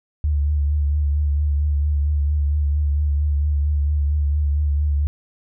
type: tone with vibrato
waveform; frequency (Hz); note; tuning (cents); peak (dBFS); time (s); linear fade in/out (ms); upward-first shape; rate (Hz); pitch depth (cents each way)
sine; 73.2; D2; -5; -16; 0.24-5.07; 0; triangle; 4.4; 50
effects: none